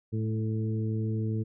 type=harmonic tone with a mistuned harmonic; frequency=110 Hz; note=A2; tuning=in tune; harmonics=1 / 2 / 3 / 4; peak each=-28 / -34 / -38 / -40 dBFS; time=0.12-1.44 s; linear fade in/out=20 ms; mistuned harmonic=2; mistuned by=-20 cents; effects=none